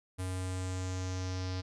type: tone with low-pass filter sweep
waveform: square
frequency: 92.5 Hz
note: F#2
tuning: in tune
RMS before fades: -36 dBFS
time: 0.18-1.62 s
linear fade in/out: 20 ms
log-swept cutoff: 10000 to 4900 Hz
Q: 3.6
effects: none